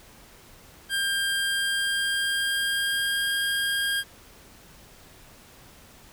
25% pulse tone with pitch glide, 1596 to 1614.5 Hz, G6 to G#6, +31 to -49 cents, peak -20 dBFS, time 0.89-4.04 s, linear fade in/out 50 ms, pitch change +20 cents, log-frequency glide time 1.3-3.38 s, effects pink hiss -51 dBFS RMS until 6.12 s

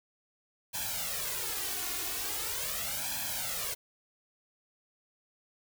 white noise with flanger, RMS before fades -35 dBFS, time 0.73-3.75 s, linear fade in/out 20 ms, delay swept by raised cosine 1.2 to 2.8 ms, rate 0.41 Hz, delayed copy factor +1, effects none

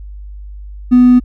triangle tone with hard clipping, 248.4 Hz, B3, 10 cents sharp, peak -4 dBFS, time 0.91-1.2 s, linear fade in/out 20 ms, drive 4 dB, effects added 50 Hz sine -27 dBFS peak until 1.24 s

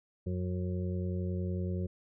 harmonic tone, 90.8 Hz, F#2, 32 cents flat, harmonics 1 / 2 / 4 / 5 / 6, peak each -33 / -36 / -41 / -47 / -47 dBFS, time 0.26-1.87 s, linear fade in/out 10 ms, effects none

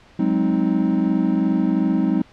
triangle chord, Ab dominant seventh, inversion third, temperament equal with one note detuned, 185 / 207.7 / 261.6 / 313.5 Hz, Gb3 / Ab3 / C4 / Eb4, 0 / 0 / 0 / +13 cents, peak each -20 dBFS, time 0.19-2.22 s, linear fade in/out 5 ms, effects pink hiss -50 dBFS RMS until 2.32 s + low-pass 4000 Hz 12 dB/octave

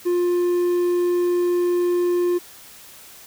triangle tone, 352.8 Hz, F4, 18 cents sharp, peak -15 dBFS, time 0.05-2.39 s, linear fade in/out 20 ms, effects white hiss -44 dBFS RMS until 3.26 s

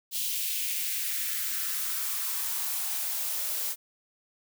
blue noise with high-pass filter sweep, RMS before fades -31 dBFS, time 0.11-3.76 s, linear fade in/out 50 ms, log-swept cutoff 3300 to 470 Hz, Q 2.1, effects none

